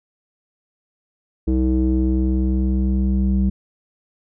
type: tone with low-pass filter sweep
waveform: square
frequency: 64.3 Hz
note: C2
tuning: 30 cents flat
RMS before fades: -18 dBFS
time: 1.47-3.5 s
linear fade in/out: 10 ms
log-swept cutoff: 350 to 220 Hz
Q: 4.6
effects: none